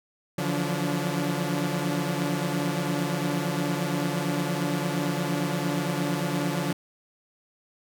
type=tone cluster; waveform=sawtooth; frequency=145.4 / 170.4 / 179.1 / 287.9 Hz; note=D3 / F3 / F3 / D4; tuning=-17 / -42 / +44 / -34 cents; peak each=-27 dBFS; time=0.38-6.73 s; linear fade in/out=5 ms; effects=none